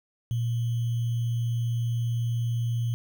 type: tone with sample-and-hold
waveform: sine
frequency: 117.6 Hz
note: A#2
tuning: 16 cents sharp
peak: -24 dBFS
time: 0.31-2.94 s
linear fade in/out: 0 ms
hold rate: 3150 Hz
effects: none